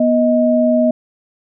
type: tone pair together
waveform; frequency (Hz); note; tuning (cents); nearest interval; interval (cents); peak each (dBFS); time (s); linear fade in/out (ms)
sine; 243.4 / 628; B3 / D#5; -25 / +16; octave + major third; 1641; -13; 0-0.91; 5
effects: none